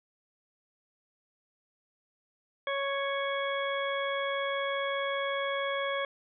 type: harmonic tone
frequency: 554.4 Hz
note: C#5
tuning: in tune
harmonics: 1 / 2 / 3 / 4 / 6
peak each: -32 / -35 / -37 / -38 / -40 dBFS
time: 2.67-6.05 s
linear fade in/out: 2 ms
effects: none